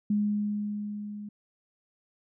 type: tone with level ramp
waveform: sine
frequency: 207.7 Hz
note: G#3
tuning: in tune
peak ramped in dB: -22 to -37 dBFS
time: 0.1-1.29 s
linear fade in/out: 5 ms
effects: none